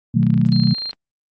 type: chord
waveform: sine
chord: B dominant seventh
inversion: none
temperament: just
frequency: 123.47 / 154.34 / 185.21 / 222.2 Hz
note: B2 / D#3 / F#3 / A3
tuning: 0 / -14 / +2 / +17 cents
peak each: -18 dBFS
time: 0.14-0.74 s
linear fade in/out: 10 ms
type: click train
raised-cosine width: 0.3 ms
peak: -23 dBFS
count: 20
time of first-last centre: 0.23-0.931 s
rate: 27.1 Hz
type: tone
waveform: sine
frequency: 4186 Hz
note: C8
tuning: in tune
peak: -24 dBFS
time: 0.52-0.91 s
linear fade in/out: 0 ms
effects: Opus 32 kbps